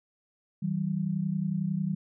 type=tone pair together; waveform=sine; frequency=160 / 191.04 Hz; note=D#3 / G3; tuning=+49 / -44 cents; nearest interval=minor third; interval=307 cents; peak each=-30 / -29 dBFS; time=0.62-1.95 s; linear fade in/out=10 ms; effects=none